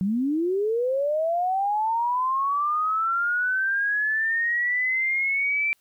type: linear sweep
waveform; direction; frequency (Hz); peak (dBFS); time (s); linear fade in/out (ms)
sine; up; 180.2 to 2349; -21; 0.01-5.73; 0
effects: white hiss -66 dBFS RMS until 5.8 s